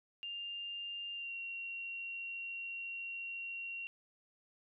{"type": "tone with pitch glide", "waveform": "sine", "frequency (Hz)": [2800, 2747], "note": ["F7", "F7"], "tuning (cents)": [4, -29], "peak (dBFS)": -40, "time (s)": [0.23, 3.87], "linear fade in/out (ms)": 0, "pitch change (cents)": -33, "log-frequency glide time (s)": [1.14, 1.34], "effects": []}